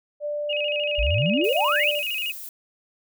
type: tone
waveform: sine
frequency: 590 Hz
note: D5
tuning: 8 cents sharp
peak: -25 dBFS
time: 0.2-2.03 s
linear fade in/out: 50 ms
type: tone with vibrato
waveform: sine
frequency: 2695 Hz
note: E7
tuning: 38 cents sharp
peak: -25 dBFS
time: 0.49-2.32 s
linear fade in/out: 10 ms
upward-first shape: square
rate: 13 Hz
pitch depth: 100 cents each way
type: exponential sweep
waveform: sine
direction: up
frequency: 46.22 to 3138 Hz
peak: -20 dBFS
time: 0.98-1.91 s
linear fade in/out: 10 ms
type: noise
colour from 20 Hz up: violet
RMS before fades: -37 dBFS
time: 1.44-2.49 s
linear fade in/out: 2 ms
effects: none